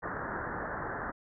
white low-pass noise, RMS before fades -37 dBFS, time 0.02-1.12 s, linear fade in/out 20 ms, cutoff 1800 Hz, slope 96 dB/octave, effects none

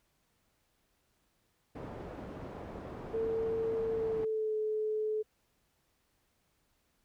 white low-pass noise, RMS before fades -44 dBFS, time 1.75-4.25 s, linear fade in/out 5 ms, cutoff 550 Hz, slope 12 dB/octave
sine tone with pitch glide, 449.9 to 430.6 Hz, A4 to A4, +39 to -37 cents, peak -30 dBFS, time 3.13-5.23 s, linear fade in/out 20 ms, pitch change -76 cents, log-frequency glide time 3.93-4.56 s
effects pink hiss -75 dBFS RMS until 7.04 s

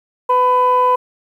sine tone pair together, 500.5 / 1001 Hz, B4 / B5, +23 / +23 cents, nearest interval octave, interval 1200 cents, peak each -15 / -10 dBFS, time 0.29-0.96 s, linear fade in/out 10 ms, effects tanh soft clip ceiling -6 dBFS + 8-bit

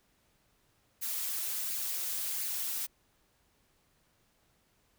blue noise with flanger, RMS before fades -35 dBFS, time 1.01-2.87 s, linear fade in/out 20 ms, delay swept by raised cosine 0.43 to 6.23 ms, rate 1.4 Hz, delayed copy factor +0.5, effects pink hiss -71 dBFS RMS until 4.98 s

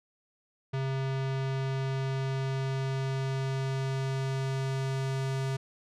square tone with low-pass filter sweep, 134 Hz, C3, 42 cents sharp, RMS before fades -31 dBFS, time 0.73-5.57 s, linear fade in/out 10 ms, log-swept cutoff 3900 to 8400 Hz, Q 0.75, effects none

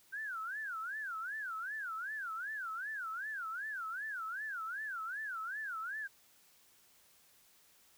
sine tone with vibrato, 1510 Hz, F#6, 35 cents sharp, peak -38 dBFS, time 0.12-6.08 s, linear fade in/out 20 ms, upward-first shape sine, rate 2.6 Hz, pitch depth 270 cents each way, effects white hiss -66 dBFS RMS until 7.97 s

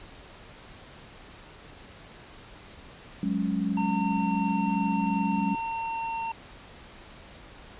sine chord, F# suspended second, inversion none, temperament equal, 185 / 207.7 / 277.2 Hz, F#3 / G#3 / C#4, 0 / 0 / 0 cents, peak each -29 / -28 / -31 dBFS, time 3.23-5.55 s, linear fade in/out 2 ms
square tone, 910 Hz, A#5, 42 cents flat, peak -30 dBFS, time 3.77-6.32 s, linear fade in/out 5 ms
effects pink hiss -48 dBFS RMS until 7.79 s + resampled to 8000 Hz

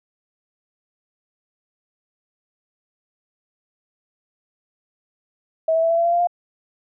sine tone with pitch steps, 645 / 652.9 / 660.8 / 668.9 / 677.1 / 685.3 / 693.7 / 702.2 Hz, E5 / E5 / E5 / E5 / E5 / F5 / F5 / F5, -38 / -17 / +4 / +25 / +46 / -33 / -12 / +9 cents, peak -15 dBFS, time 5.68-6.272 s, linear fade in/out 5 ms, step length 74 ms, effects none

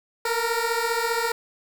15% pulse beating tone pair, 456.4 / 471.4 Hz, A#4 / A#4, -37 / +19 cents, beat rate 15 Hz, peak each -19 dBFS, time 0.25-1.32 s, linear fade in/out 5 ms, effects 7-bit

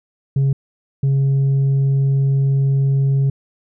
sine tone pair in turn, 136.9 / 136.9 Hz, C#3 / C#3, -21 / -21 cents, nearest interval unison, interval 0 cents, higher neither, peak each -10 dBFS, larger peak neither, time 0.36-0.53 / 1.03-3.3 s, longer second, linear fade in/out 5 ms, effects tanh soft clip ceiling -12 dBFS

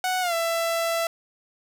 sawtooth tone with pitch glide, 740 to 666.9 Hz, F#5 to E5, 0 to +20 cents, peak -19 dBFS, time 0.04-1.07 s, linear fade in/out 2 ms, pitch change -180 cents, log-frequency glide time 0.21-0.34 s, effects none

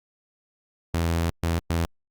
sawtooth tone bursts at uneven times, 83.6 Hz, E2, 25 cents sharp, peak -18 dBFS, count 3, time 0.94-1.3 / 1.43-1.59 / 1.7-1.85 s, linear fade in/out 0 ms, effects Opus 48 kbps

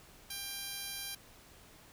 10% pulse tone with band-pass filter, 794 Hz, G5, 22 cents sharp, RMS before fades -42 dBFS, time 0.3-1.15 s, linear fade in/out 5 ms, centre 10000 Hz, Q 0.75, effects pink hiss -58 dBFS RMS until 1.92 s

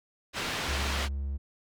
white low-pass noise, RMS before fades -33 dBFS, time 0.33-1.09 s, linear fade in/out 50 ms, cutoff 3400 Hz, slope 12 dB/octave
triangle tone, 69.3 Hz, C#2, in tune, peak -28 dBFS, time 0.67-1.38 s, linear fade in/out 20 ms
effects none

